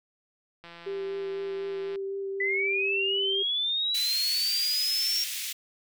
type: click train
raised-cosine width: 0.3 ms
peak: -30 dBFS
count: 225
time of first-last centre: 0.64-1.958 s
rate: 170 Hz
type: tone with vibrato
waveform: sine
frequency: 392 Hz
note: G4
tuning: in tune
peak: -30 dBFS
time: 0.86-3.43 s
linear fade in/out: 10 ms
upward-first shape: sine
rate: 4 Hz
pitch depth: 11 cents each way
type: linear sweep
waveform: sine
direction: up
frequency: 1975.5 to 5570 Hz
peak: -25 dBFS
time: 2.4-5.24 s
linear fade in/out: 5 ms
type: high-pass noise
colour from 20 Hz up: pink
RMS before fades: -34 dBFS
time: 3.94-5.53 s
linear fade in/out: 10 ms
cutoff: 2400 Hz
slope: 24 dB/octave
effects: none